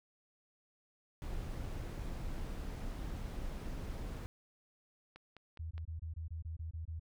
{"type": "noise", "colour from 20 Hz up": "brown", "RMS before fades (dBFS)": -41, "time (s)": [1.22, 4.26], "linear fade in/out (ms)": 0}
{"type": "click train", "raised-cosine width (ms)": 0.3, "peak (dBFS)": -37, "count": 4, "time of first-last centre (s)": [5.16, 5.78], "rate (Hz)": 4.84}
{"type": "tone bursts", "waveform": "sine", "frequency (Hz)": 81, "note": "E2", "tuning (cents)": -30, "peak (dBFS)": -39, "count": 10, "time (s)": [5.59, 6.997], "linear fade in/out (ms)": 10, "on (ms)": 120, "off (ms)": 23}
{"effects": []}